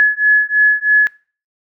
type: beating tone pair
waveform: sine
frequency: 1700 / 1703.1 Hz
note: G#6 / G#6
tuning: +40 / +43 cents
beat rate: 3.1 Hz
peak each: -12 dBFS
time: 0-1.07 s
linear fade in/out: 0 ms
effects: noise-tail reverb RT60 0.4 s tail -23 dB re dry